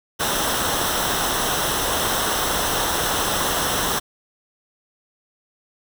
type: noise with comb filter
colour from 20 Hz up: pink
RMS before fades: -22 dBFS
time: 0.19-4 s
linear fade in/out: 20 ms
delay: 0.43 ms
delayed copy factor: -0.65
effects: none